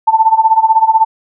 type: tone with tremolo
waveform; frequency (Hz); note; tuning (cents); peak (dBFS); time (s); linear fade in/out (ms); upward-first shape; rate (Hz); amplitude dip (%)
sine; 887; A5; +14; -3; 0.07-1.05; 10; sine; 16; 85
effects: none